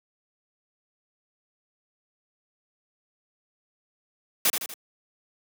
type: noise with echo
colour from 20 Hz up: white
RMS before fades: -21 dBFS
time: 4.45-4.5 s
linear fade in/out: 2 ms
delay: 80 ms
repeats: 3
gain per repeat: -6 dB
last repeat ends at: 4.74 s
effects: high-pass 200 Hz 12 dB/octave